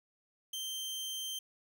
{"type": "tone", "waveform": "sawtooth", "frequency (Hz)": 3136, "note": "G7", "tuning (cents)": 0, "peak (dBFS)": -34, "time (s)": [0.53, 1.39], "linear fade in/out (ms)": 5, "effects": []}